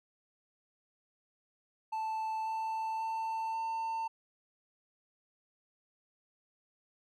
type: tone with pitch steps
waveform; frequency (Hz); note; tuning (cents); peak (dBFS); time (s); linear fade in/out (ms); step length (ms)
triangle; 880 / 886.6 / 893.3 / 900; A5 / A5 / A5 / A5; 0 / +13 / +26 / +39; -31; 1.92-4.08; 10; 540
effects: none